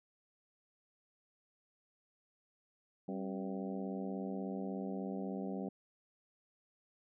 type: harmonic tone with a mistuned harmonic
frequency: 96.5 Hz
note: G2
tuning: 27 cents flat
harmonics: 2 / 3 / 4 / 5 / 6 / 7 / 8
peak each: -40 / -44 / -46 / -48 / -50 / -51 / -52 dBFS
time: 3.08-5.69 s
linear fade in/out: 5 ms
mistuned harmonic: 3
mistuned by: -100 cents
effects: none